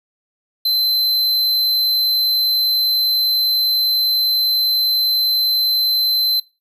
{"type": "tone", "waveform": "square", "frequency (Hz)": 4075, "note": "C8", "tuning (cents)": -47, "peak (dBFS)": -15, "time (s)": [0.65, 6.4], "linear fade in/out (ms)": 5, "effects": ["noise-tail reverb RT60 0.3 s tail -23 dB re dry"]}